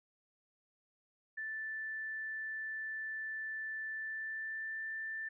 sine tone with pitch glide, 1760 to 1774.3 Hz, A6 to A6, 0 to +14 cents, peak -38 dBFS, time 1.37-5.29 s, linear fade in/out 10 ms, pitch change +14 cents, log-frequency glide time 3.89-4.83 s, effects none

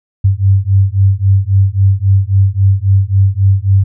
sine beating tone pair, 95.7 / 99.4 Hz, G2 / G2, -41 / +25 cents, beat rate 3.7 Hz, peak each -10 dBFS, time 0.24-3.84 s, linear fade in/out 10 ms, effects none

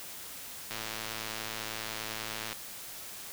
click train, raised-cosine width 0.2 ms, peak -19 dBFS, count 201, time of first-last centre 0.71-2.528 s, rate 110 Hz, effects white hiss -44 dBFS RMS until 3.32 s

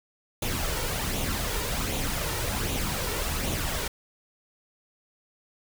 pink noise with flanger, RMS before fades -29 dBFS, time 0.42-3.88 s, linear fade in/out 5 ms, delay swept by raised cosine 0.29 to 2.19 ms, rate 1.3 Hz, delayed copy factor +0.5, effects none

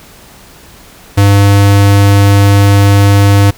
square tone, 100.3 Hz, G2, 40 cents sharp, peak -4 dBFS, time 1.17-3.51 s, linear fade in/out 10 ms, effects pink hiss -37 dBFS RMS until 3.57 s

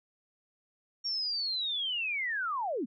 sine linear sweep, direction down, 5588 to 196 Hz, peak -30 dBFS, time 1.04-2.86 s, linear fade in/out 20 ms, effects none

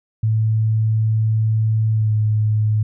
sine tone with pitch glide, 110 to 107.49 Hz, A2 to A2, 0 to -40 cents, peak -14 dBFS, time 0.23-2.83 s, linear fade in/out 5 ms, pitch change -40 cents, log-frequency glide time 1.92-2.13 s, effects none

